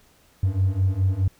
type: beating tone pair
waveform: triangle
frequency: 92.5 / 97.3 Hz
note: F#2 / G2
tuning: 0 / -12 cents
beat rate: 4.8 Hz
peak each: -20 / -18 dBFS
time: 0.43-1.28 s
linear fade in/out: 5 ms
effects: tanh soft clip ceiling -12 dBFS + pink hiss -58 dBFS RMS until 1.39 s